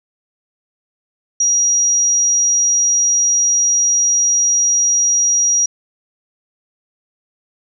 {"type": "tone", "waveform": "sine", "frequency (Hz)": 5740, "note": "F8", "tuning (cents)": 47, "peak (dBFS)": -11, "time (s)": [1.4, 5.66], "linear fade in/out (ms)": 5, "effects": []}